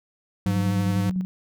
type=tone with vibrato; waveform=square; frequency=101.6 Hz; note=G#2; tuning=38 cents flat; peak=-24 dBFS; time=0.46-1.1 s; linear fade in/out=5 ms; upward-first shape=sine; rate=12 Hz; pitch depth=16 cents each way
type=tone with tremolo; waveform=sine; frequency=185 Hz; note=F#3; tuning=in tune; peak=-21 dBFS; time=0.46-1.25 s; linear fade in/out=0 ms; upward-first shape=square; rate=10 Hz; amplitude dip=45%
effects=none